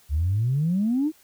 sine exponential sweep, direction up, 69.1 to 324.5 Hz, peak -19 dBFS, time 0.09-1.12 s, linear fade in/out 50 ms, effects tanh soft clip ceiling -15 dBFS + white hiss -57 dBFS RMS until 1.23 s

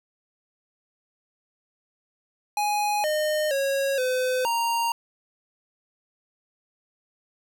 square tone with pitch steps, 832 / 611 / 549 / 509 / 931 Hz, G#5 / D#5 / C#5 / C5 / A#5, +3 / -32 / -17 / -48 / -2 cents, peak -23 dBFS, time 2.57-4.92 s, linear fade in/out 2 ms, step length 470 ms, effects none

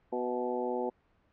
harmonic tone with a mistuned harmonic, 123.47 Hz, B2, in tune, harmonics 2 / 3 / 4 / 5 / 6 / 7, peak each -38 / -35 / -35 / -41 / -41 / -38 dBFS, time 0.12-0.9 s, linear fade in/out 10 ms, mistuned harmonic 5, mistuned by +43 cents, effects pink hiss -69 dBFS RMS until 1.32 s + low-pass 2000 Hz 12 dB/octave

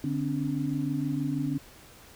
sine tone cluster, 146.3 / 261.2 / 287.5 Hz, D3 / C4 / D4, -6 / -3 / -37 cents, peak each -31 dBFS, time 0.04-1.58 s, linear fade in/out 2 ms, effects pink hiss -52 dBFS RMS until 2.15 s

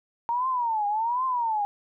sine tone with vibrato, 924 Hz, A#5, 16 cents flat, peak -23 dBFS, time 0.29-1.65 s, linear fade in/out 0 ms, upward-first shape triangle, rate 1.3 Hz, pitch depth 230 cents each way, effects none

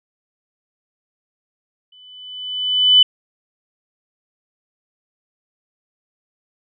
sine tone with exponential growth, 3000 Hz, F#7, 23 cents sharp, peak -5 dBFS, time 1.92-3.03 s, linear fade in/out 5 ms, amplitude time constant 240 ms, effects none

